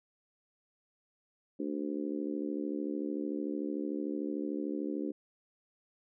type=harmonic tone; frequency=73.42 Hz; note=D2; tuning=in tune; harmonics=3 / 4 / 5 / 6 / 7; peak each=-40 / -35 / -40 / -45 / -45 dBFS; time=1.59-5.12 s; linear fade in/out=10 ms; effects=none